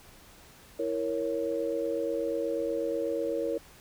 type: chord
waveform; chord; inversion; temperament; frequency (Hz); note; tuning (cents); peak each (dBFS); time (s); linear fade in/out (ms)
sine; A# diminished; second; equal; 329.6 / 466.2 / 554.4; E4 / A#4 / C#5; 0 / 0 / 0; -34 / -31 / -32; 0.79-3.58; 5
effects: pink hiss -54 dBFS RMS until 3.8 s